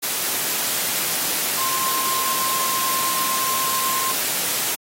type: tone in noise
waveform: sine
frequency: 1054 Hz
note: C6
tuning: 12 cents sharp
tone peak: -25 dBFS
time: 1.57-4.13 s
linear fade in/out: 20 ms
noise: white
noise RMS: -23 dBFS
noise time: 0.02-4.76 s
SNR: -5 dB
effects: high-pass 150 Hz 12 dB/octave + AAC 48 kbps